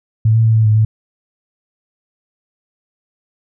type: tone with pitch steps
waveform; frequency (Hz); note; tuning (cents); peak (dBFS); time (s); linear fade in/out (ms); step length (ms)
sine; 110.3 / 113.1 / 111.7 / 110.7 / 107.5 / 109.5; A2 / A2 / A2 / A2 / A2 / A2; +5 / +48 / +27 / +11 / -40 / -8; -8; 0.25-0.85; 5; 100
effects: none